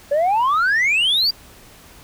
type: exponential sweep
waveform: sine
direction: up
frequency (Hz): 554.4 to 4836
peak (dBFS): -12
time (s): 0.11-1.31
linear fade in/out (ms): 10
effects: tanh soft clip ceiling -13 dBFS + pink hiss -45 dBFS RMS until 2.03 s